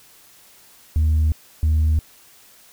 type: tone pair in turn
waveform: sine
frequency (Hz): 77.78 / 77.78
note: D#2 / D#2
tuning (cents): 0 / 0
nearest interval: unison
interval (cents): 0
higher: neither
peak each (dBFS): -12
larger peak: neither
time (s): 0.96-1.32 / 1.63-1.99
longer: neither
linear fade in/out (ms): 0
effects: tanh soft clip ceiling -13 dBFS + white hiss -50 dBFS RMS until 2.72 s